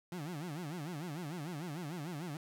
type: tone with vibrato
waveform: 30% pulse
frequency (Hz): 161.2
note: E3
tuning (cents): -38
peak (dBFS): -37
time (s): 0.12-2.37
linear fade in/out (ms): 2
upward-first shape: sine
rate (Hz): 6.7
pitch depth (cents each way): 230
effects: none